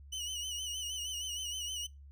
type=tone with vibrato; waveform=25% pulse; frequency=2960 Hz; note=F#7; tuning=in tune; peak=-33 dBFS; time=0.12-1.87 s; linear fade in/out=10 ms; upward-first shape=sine; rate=6.4 Hz; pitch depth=66 cents each way; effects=noise-tail reverb RT60 0.2 s tail -21 dB re dry + added 70 Hz sine -50 dBFS peak until 2.11 s